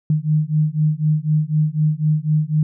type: beating tone pair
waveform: sine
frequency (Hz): 151.5 / 155.5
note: D#3 / D#3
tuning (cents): -46 / -1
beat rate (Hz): 4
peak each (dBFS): -18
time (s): 0.1-2.63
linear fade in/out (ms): 2
effects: none